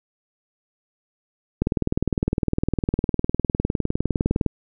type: click train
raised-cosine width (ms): 3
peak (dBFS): -7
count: 57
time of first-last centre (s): 1.62-4.463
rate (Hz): 19.7
effects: none